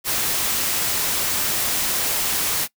white noise, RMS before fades -22 dBFS, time 0.04-2.68 s, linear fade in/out 50 ms, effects noise-tail reverb RT60 0.1 s tail -22 dB re dry

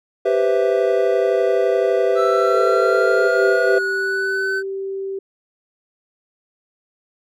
triangle chord, C major seventh, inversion second, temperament equal with one note detuned, 392 / 493.9 / 525.7 / 659.3 Hz, G4 / B4 / C5 / E5, 0 / 0 / +8 / 0 cents, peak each -17 / -17 / -21 / -19 dBFS, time 0.25-3.79 s, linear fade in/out 10 ms
triangle linear sweep, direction up, 1318.5 to 1527 Hz, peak -18 dBFS, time 2.15-4.63 s, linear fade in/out 50 ms
sine tone with pitch glide, 446.4 to 388.6 Hz, A4 to G4, +25 to -15 cents, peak -23 dBFS, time 2.53-5.19 s, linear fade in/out 5 ms, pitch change -240 cents, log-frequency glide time 3.16-3.32 s
effects none

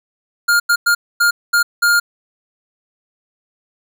square tone bursts at uneven times, 1411 Hz, F6, 17 cents sharp, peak -11 dBFS, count 6, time 0.48-0.6 / 0.69-0.76 / 0.86-0.95 / 1.2-1.31 / 1.53-1.63 / 1.82-2 s, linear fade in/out 10 ms, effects none

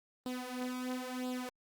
sawtooth tone with flanger, 252.2 Hz, B3, 36 cents sharp, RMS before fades -39 dBFS, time 0.26-1.49 s, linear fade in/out 0 ms, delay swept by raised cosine 0.24 to 4.84 ms, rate 0.98 Hz, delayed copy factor +0.75, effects Opus 32 kbps

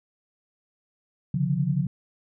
sine tone cluster, 136.5 / 147.6 / 177.7 Hz, C#3 / D3 / F3, -26 / +9 / +30 cents, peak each -26 dBFS, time 1.34-1.87 s, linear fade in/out 5 ms, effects none

